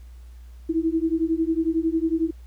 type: beating tone pair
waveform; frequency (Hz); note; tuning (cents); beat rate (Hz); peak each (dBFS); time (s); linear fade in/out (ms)
sine; 320.1 / 331.1; D#4 / E4; +49 / +8; 11; -23; 0.69-2.31; 10
effects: added 60 Hz sine -40 dBFS peak until 2.46 s + pink hiss -61 dBFS RMS until 2.46 s